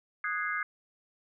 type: chord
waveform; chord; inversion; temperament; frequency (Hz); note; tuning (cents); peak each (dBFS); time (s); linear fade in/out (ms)
sine; Ab dominant seventh; second; equal with one note detuned; 1244.5 / 1480 / 1650.7 / 2093; Eb6 / Gb6 / Ab6 / C7; 0 / 0 / -11 / 0; -35 / -37 / -34 / -36; 0.24-0.63; 2
effects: none